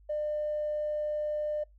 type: tone with tanh clipping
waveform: triangle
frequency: 601 Hz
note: D5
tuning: 40 cents sharp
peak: -29 dBFS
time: 0.09-1.64 s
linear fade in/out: 10 ms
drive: 4 dB
effects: noise-tail reverb RT60 0.2 s tail -26 dB re dry + added 50 Hz sine -55 dBFS peak until 1.78 s